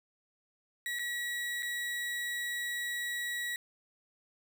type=tone with dropouts; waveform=35% pulse; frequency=1924 Hz; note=B6; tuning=46 cents flat; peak=-32 dBFS; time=0.86-3.56 s; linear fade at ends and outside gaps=1 ms; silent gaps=0.988-0.993 / 1.624-1.629 s; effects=none